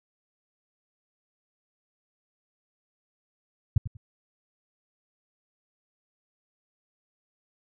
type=tone with echo; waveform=sine; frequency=104.9 Hz; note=G#2; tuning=18 cents sharp; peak=-14 dBFS; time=3.76-3.78 s; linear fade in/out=5 ms; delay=95 ms; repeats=2; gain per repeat=-13 dB; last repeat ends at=3.97 s; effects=none